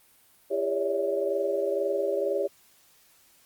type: tone cluster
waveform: sine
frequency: 337.5 / 402 / 560 / 582 / 649 Hz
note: E4 / G4 / C#5 / D5 / E5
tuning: +41 / +44 / +18 / -16 / -27 cents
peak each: -36 / -28 / -28 / -35 / -36 dBFS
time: 0.5-2.48 s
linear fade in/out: 20 ms
effects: white hiss -60 dBFS RMS until 3.45 s + Opus 32 kbps